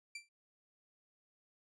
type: tone with exponential decay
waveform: sawtooth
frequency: 2349 Hz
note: D7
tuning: in tune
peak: -37 dBFS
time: 0.15-0.29 s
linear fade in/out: 5 ms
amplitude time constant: 29 ms
effects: resampled to 22050 Hz